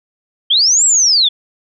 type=linear two-way sweep; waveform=sine; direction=up then down; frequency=3071 to 7790 to 3359 Hz; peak=-8 dBFS; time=0.5-1.29 s; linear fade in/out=10 ms; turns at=0.85 s; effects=none